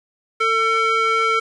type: tone with band-pass filter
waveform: square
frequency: 448.9 Hz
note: A4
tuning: 35 cents sharp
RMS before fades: -18 dBFS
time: 0.4-1.4 s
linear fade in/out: 10 ms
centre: 1700 Hz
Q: 3.1
effects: resampled to 22050 Hz + 7-bit